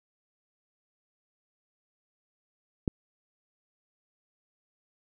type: click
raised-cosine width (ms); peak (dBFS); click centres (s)
3; -13; 2.878
effects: none